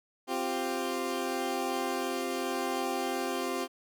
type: chord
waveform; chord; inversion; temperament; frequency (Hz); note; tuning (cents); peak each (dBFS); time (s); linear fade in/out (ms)
20% pulse; C suspended fourth; none; equal; 261.6 / 349.2 / 392; C4 / F4 / G4; 0 / 0 / 0; -30; 0.27-3.68; 50
effects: none